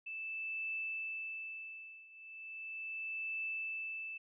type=tone with tremolo; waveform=sine; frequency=2637 Hz; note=E7; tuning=in tune; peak=-36 dBFS; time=0.06-4.18 s; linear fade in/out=10 ms; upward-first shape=triangle; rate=0.37 Hz; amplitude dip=90%; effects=none